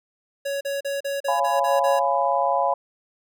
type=tone bursts; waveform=square; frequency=558 Hz; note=C#5; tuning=11 cents sharp; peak=-25 dBFS; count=8; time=0.45-1.996 s; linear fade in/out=10 ms; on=160 ms; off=38 ms
type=chord; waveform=sine; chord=C# dominant seventh; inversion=none; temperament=just; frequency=554.4 / 693 / 831.5 / 997.9 Hz; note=C#5 / E#5 / G#5 / B5; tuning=0 / -14 / +2 / +18 cents; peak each=-24 dBFS; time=1.28-2.74 s; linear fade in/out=5 ms
effects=none